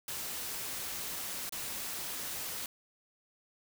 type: noise with dropouts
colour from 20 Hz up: white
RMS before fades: -39 dBFS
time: 0.08-2.66 s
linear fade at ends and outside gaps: 2 ms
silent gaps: 1.494-1.523 s
effects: none